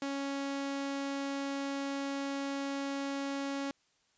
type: tone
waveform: sawtooth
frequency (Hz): 277.2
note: C#4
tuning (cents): 0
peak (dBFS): -30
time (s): 0.02-3.71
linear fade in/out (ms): 2
effects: white hiss -72 dBFS RMS until 4.17 s + resampled to 16000 Hz